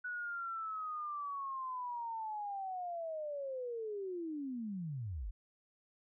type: linear sweep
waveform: sine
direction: down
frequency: 1480 to 38.95 Hz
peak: -38 dBFS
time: 0.04-5.31 s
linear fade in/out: 10 ms
effects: none